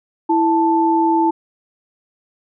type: tone pair together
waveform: sine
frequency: 329.6 / 879.9 Hz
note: E4 / A5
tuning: 0 / 0 cents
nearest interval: octave + perfect fourth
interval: 1700 cents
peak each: -15 dBFS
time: 0.29-1.31 s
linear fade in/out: 10 ms
effects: none